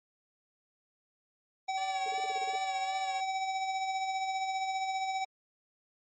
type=tone with tremolo; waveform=square; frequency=765 Hz; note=G5; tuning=42 cents flat; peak=-30 dBFS; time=1.68-5.25 s; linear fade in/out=10 ms; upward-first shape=sine; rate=15 Hz; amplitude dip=40%
type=tone with vibrato; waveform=10% pulse; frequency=568 Hz; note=C#5; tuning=42 cents sharp; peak=-36 dBFS; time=1.77-3.21 s; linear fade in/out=10 ms; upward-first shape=sine; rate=2.7 Hz; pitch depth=58 cents each way
type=tone bursts; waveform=sine; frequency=440 Hz; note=A4; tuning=in tune; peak=-40 dBFS; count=9; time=2.06-2.556 s; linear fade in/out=2 ms; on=24 ms; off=35 ms
effects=MP3 32 kbps